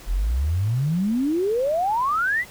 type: exponential sweep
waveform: sine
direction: up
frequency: 38.78 to 2073 Hz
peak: -19 dBFS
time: 0.06-2.45 s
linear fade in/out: 50 ms
effects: pink hiss -44 dBFS RMS until 2.5 s